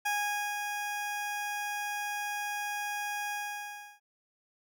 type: tone with ADSR envelope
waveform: 20% pulse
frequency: 825 Hz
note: G#5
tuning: 12 cents flat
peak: -23 dBFS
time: 0.05-4 s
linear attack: 11 ms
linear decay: 490 ms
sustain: -5 dB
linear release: 680 ms
effects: none